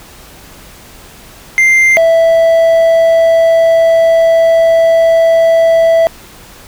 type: tone pair in turn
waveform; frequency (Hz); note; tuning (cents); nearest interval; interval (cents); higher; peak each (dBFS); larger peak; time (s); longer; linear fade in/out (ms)
triangle; 2093 / 659.3; C7 / E5; 0 / 0; octave + minor sixth; 2000; first; -3; neither; 1.58-1.97 / 1.97-6.07; second; 0
effects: pink hiss -36 dBFS RMS until 6.67 s